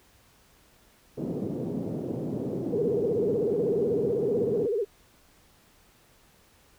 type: band-pass noise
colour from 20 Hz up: white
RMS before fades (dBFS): -32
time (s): 1.17-4.67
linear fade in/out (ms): 10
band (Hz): 120 to 420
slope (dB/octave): 24
type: tone with vibrato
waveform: sine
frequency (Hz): 437.5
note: A4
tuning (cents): -10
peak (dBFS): -24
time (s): 2.72-4.85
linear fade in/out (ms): 20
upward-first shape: sine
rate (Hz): 16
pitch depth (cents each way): 190
effects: pink hiss -60 dBFS RMS until 6.78 s